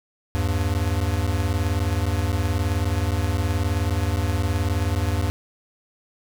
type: beating tone pair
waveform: square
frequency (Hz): 79.8 / 98.8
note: D#2 / G2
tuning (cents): +44 / +14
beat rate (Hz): 19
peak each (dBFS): -24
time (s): 0.35-5.3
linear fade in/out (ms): 0
effects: none